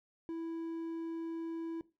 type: tone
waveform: triangle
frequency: 329.6 Hz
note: E4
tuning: in tune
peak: -35 dBFS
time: 0.29-1.81 s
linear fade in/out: 0 ms
effects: noise-tail reverb RT60 0.3 s tail -19 dB re dry